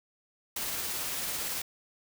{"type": "noise with tremolo", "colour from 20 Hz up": "white", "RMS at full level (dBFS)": -33, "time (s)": [0.56, 1.62], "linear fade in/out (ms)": 5, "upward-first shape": "triangle", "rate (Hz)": 18, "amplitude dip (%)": 25, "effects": []}